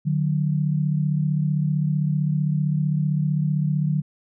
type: tone pair together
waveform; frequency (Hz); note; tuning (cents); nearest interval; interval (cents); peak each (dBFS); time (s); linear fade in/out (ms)
sine; 149.68 / 185.2; D3 / F#3; +33 / +2; major third; 369; -20 / -25; 0.05-4.02; 20
effects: none